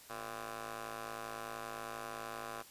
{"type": "ring-modulated tone", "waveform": "10% pulse", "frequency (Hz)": 110.2, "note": "A2", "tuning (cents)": 3, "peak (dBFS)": -31, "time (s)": [0.09, 2.63], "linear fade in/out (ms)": 20, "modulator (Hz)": 908, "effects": ["white hiss -57 dBFS RMS until 2.7 s", "resampled to 32000 Hz"]}